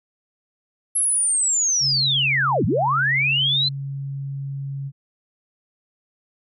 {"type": "linear two-way sweep", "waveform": "sine", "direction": "down then up", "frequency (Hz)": [11175, 82.41, 4129], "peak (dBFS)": -17, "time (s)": [0.95, 3.69], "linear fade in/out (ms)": 10, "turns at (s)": 2.65}
{"type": "tone with pitch glide", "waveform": "sine", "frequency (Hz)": [136.6, 138.19], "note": ["C#3", "C#3"], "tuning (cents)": [-25, -5], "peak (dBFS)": -26, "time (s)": [1.8, 4.92], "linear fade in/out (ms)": 50, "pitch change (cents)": 20, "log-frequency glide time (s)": [2.96, 3.78]}
{"effects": []}